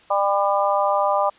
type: harmonic tone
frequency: 199.6 Hz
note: G3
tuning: 32 cents sharp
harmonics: 3 / 4 / 5 / 6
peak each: -21 / -22 / -23 / -24 dBFS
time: 0.1-1.3 s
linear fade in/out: 10 ms
effects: white hiss -52 dBFS RMS until 1.38 s + resampled to 8000 Hz